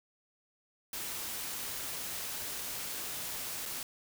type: noise with dropouts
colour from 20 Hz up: white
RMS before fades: -39 dBFS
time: 0.93-3.83 s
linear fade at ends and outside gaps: 1 ms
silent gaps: 3.655-3.659 s
effects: none